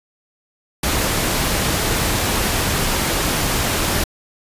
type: noise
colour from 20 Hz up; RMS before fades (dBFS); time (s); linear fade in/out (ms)
pink; -19; 0.83-4.04; 5
effects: resampled to 32000 Hz